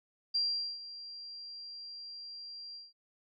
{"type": "tone with ADSR envelope", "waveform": "sine", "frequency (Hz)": 4748, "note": "D8", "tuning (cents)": 18, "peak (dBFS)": -27, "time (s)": [0.34, 2.93], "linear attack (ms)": 14, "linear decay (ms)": 430, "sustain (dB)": -16, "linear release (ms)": 180, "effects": []}